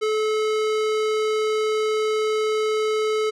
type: tone with low-pass filter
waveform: square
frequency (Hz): 431.9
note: A4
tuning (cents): -32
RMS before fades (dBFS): -22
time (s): 0.01-3.31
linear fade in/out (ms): 20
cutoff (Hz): 6200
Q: 0.62
effects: none